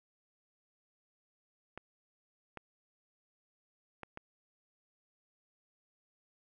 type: clicks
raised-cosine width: 0.5 ms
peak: -28 dBFS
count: 4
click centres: 1.776 / 2.573 / 4.033 / 4.174 s
effects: none